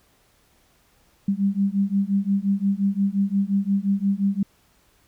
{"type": "beating tone pair", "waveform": "sine", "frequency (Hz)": [195.1, 200.8], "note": ["G3", "G3"], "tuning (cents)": [-8, 42], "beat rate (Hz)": 5.7, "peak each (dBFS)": -22, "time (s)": [1.28, 4.43], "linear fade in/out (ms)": 5, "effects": ["pink hiss -61 dBFS RMS until 5.07 s"]}